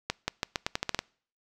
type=accelerating click train; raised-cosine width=0.2 ms; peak=-10 dBFS; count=10; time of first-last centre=0.1-0.991 s; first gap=180 ms; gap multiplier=0.84; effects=noise-tail reverb RT60 0.5 s tail -26 dB re dry